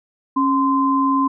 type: tone pair together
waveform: sine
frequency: 274.2 / 1035.2 Hz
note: C#4 / C6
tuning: -19 / -19 cents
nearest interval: octave + major seventh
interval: 2300 cents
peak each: -17 dBFS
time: 0.36-1.28 s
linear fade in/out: 10 ms
effects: none